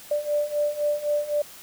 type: beating tone pair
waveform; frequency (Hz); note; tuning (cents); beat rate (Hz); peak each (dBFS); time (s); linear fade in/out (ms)
sine; 587.3 / 591.2; D5 / D5; 0 / +11; 3.9; -27 / -24; 0.11-1.42; 5
effects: white hiss -45 dBFS RMS until 1.62 s